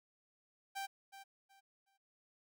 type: tone with echo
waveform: sawtooth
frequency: 784 Hz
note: G5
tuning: in tune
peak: -36 dBFS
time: 0.75-0.87 s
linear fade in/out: 20 ms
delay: 370 ms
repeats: 3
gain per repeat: -12 dB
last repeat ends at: 1.98 s
effects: none